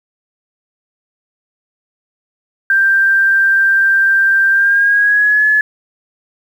sine tone with pitch glide, 1578 to 1710.9 Hz, G6 to A6, +11 to -49 cents, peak -8 dBFS, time 2.7-5.61 s, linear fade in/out 2 ms, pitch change +140 cents, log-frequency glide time 4.51-5.46 s, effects 7-bit

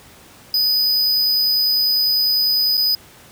square tone with dropouts, 4985 Hz, D#8, 2 cents sharp, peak -15 dBFS, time 0.54-2.95 s, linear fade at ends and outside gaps 2 ms, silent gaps 2.771-2.776 s, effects pink hiss -45 dBFS RMS until 3.31 s + high-pass 60 Hz 12 dB/octave

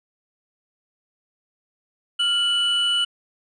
triangle tone pair together, 1396.9 / 2962 Hz, F6 / F#7, 0 / +1 cents, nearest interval octave + minor second, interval 1301 cents, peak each -27 / -17 dBFS, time 2.19-3.05 s, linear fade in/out 10 ms, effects resampled to 24000 Hz

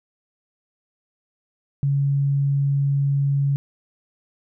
sine tone, 140 Hz, C#3, 18 cents sharp, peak -17 dBFS, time 1.83-3.56 s, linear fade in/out 0 ms, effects none

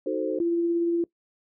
sine chord, D# diminished seventh, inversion none, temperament equal, 311.1 / 370 / 440 / 523.3 Hz, D#4 / F#4 / A4 / C5, 0 / 0 / 0 / 0 cents, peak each -30 dBFS, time 0.06-0.39 s, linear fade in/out 5 ms
sine tone with tremolo, 340.1 Hz, F4, 46 cents flat, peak -20 dBFS, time 0.4-1.04 s, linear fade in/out 2 ms, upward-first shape triangle, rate 17 Hz, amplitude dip 25%
effects noise-tail reverb RT60 0.1 s tail -21 dB re dry

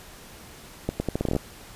accelerating click train, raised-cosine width 2 ms, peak -11 dBFS, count 11, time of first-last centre 0.89-1.364 s, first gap 110 ms, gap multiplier 0.79, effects pink hiss -46 dBFS RMS until 1.75 s + resampled to 32000 Hz

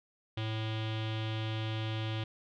square tone with low-pass filter, 110 Hz, A2, in tune, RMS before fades -35 dBFS, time 0.37-2.24 s, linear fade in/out 5 ms, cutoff 3300 Hz, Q 4.4, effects none

